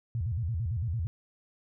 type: tone with vibrato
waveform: sine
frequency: 97.7 Hz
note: G2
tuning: 5 cents flat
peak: -28 dBFS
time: 0.15-1.07 s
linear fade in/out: 0 ms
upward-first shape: square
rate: 8.9 Hz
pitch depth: 300 cents each way
effects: none